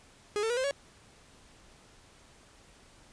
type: tone with pitch steps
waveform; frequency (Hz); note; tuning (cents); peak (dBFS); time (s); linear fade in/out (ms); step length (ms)
45% pulse; 415.3 / 447.7 / 482.6 / 520.2 / 560.8; G#4 / A4 / B4 / C5 / C#5; 0 / +30 / -40 / -10 / +20; -28; 0.36-0.71; 0; 70
effects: pink hiss -58 dBFS RMS until 3.12 s + resampled to 22050 Hz